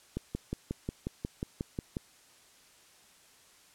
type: click train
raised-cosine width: 3 ms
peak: -20 dBFS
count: 11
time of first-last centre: 0.17-1.969 s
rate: 5.56 Hz
effects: white hiss -60 dBFS RMS until 3.74 s + low-pass 10000 Hz 12 dB/octave